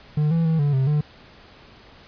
triangle tone with pitch steps, 150.5 / 165.5 / 161.4 / 144.5 / 132.8 / 149.4 Hz, D3 / E3 / E3 / D3 / C3 / D3, +43 / +7 / -36 / -28 / +26 / +30 cents, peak -15 dBFS, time 0.17-1.01 s, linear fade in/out 5 ms, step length 140 ms, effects pink hiss -48 dBFS RMS until 2.07 s + resampled to 11025 Hz

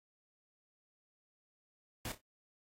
pink noise with echo, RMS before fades -41 dBFS, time 2.05-2.12 s, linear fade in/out 2 ms, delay 29 ms, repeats 3, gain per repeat -11 dB, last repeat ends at 2.207 s, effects AAC 48 kbps

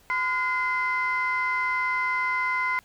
sine tone cluster, 1019 / 1435 / 2060 Hz, C6 / F6 / C7, -46 / +47 / -28 cents, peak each -26 / -30 / -25 dBFS, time 0.1-2.79 s, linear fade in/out 0 ms, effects tanh soft clip ceiling -17 dBFS + pink hiss -58 dBFS RMS until 2.84 s

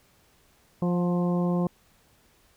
harmonic tone with a mistuned harmonic, 175.9 Hz, F3, 13 cents sharp, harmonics 1 / 2 / 3 / 4 / 5 / 6, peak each -23 / -31 / -33 / -38 / -41 / -39 dBFS, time 0.82-1.67 s, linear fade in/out 2 ms, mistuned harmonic 4, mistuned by +28 cents, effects pink hiss -62 dBFS RMS until 2.56 s

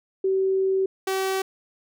sine / sawtooth tone pair in turn, 382.7 / 382.7 Hz, G4 / G4, -42 / -42 cents, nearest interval unison, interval 0 cents, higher neither, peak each -19 / -19 dBFS, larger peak neither, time 0.24-0.86 / 1.07-1.42 s, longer first, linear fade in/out 5 ms, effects none

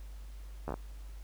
slowing click train, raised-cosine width 1 ms, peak -22 dBFS, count 5, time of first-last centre 0.68-0.741 s, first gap 12 ms, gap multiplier 1.16, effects added 50 Hz sine -43 dBFS peak until 1.23 s + pink hiss -61 dBFS RMS until 1.23 s

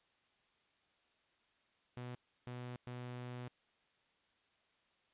sawtooth tone bursts at uneven times, 123.47 Hz, B2, in tune, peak -40 dBFS, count 3, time 1.97-2.15 / 2.47-2.76 / 2.87-3.48 s, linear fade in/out 0 ms, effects white hiss -75 dBFS RMS until 5.13 s + resampled to 8000 Hz

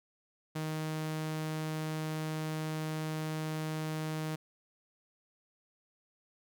sawtooth tone, 156.4 Hz, D#3, 9 cents sharp, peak -30 dBFS, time 0.55-4.36 s, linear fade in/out 10 ms, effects none

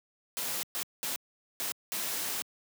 white noise bursts at uneven times, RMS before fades -34 dBFS, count 5, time 0.37-0.63 / 0.75-0.83 / 1.03-1.16 / 1.6-1.72 / 1.92-2.42 s, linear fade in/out 0 ms, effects high-pass 150 Hz 12 dB/octave

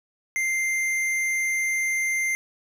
sine tone with hard clipping, 2093 Hz, C7, in tune, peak -24 dBFS, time 0.36-2.35 s, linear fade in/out 0 ms, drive 11 dB, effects none

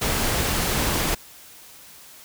pink noise, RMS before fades -23 dBFS, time 0.01-1.15 s, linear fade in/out 10 ms, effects white hiss -46 dBFS RMS until 2.24 s

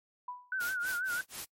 sine tone with exponential decay, 989 Hz, B5, 2 cents sharp, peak -35 dBFS, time 0.28-0.57 s, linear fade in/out 5 ms, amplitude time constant 61 ms
sine tone with vibrato, 1475 Hz, F#6, 6 cents flat, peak -31 dBFS, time 0.52-1.21 s, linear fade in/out 2 ms, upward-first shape sine, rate 6.1 Hz, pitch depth 82 cents each way
white noise with tremolo, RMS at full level -40 dBFS, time 0.6-1.45 s, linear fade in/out 5 ms, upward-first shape sine, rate 4.1 Hz, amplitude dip 100%
effects noise-tail reverb RT60 0.1 s tail -24 dB re dry + MP3 64 kbps

